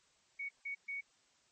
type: tone bursts at uneven times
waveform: sine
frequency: 2232 Hz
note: C#7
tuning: 11 cents sharp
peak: -38 dBFS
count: 3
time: 0.39-0.49 / 0.65-0.75 / 0.88-1.01 s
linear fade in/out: 10 ms
effects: white hiss -71 dBFS RMS until 1.51 s + MP3 32 kbps